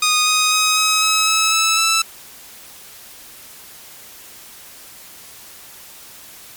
10% pulse tone with pitch steps, 1238 / 1249.5 / 1261.1 / 1272.8 / 1284.6 / 1296.6 / 1308.6 / 1320.7 Hz, D#6 / D#6 / D#6 / D#6 / E6 / E6 / E6 / E6, -9 / +7 / +23 / +39 / -45 / -29 / -13 / +3 cents, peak -5 dBFS, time 0.02-2.02 s, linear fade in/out 5 ms, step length 250 ms, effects white hiss -40 dBFS RMS until 6.56 s + MP3 96 kbps

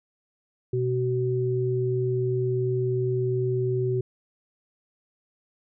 sine tone pair together, 124.6 / 376.6 Hz, B2 / F#4, +16 / +31 cents, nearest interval octave + perfect fifth, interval 1915 cents, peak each -25 dBFS, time 0.73-4.01 s, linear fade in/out 5 ms, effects none

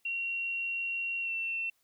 sine tone with pitch glide, 2743 to 2699 Hz, F7 to E7, -32 to +40 cents, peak -31 dBFS, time 0.05-1.7 s, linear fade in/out 5 ms, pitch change -28 cents, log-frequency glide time 1.22-1.31 s, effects white hiss -73 dBFS RMS until 1.83 s

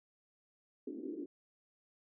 white band-pass noise, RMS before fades -43 dBFS, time 0.87-1.26 s, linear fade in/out 5 ms, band 260 to 370 Hz, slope 48 dB/octave, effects none

